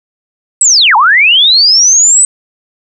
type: linear two-way sweep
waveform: sine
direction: down then up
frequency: 8150 to 811 to 8150 Hz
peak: -3 dBFS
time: 0.61-2.25 s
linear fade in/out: 2 ms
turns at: 0.96 s
effects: none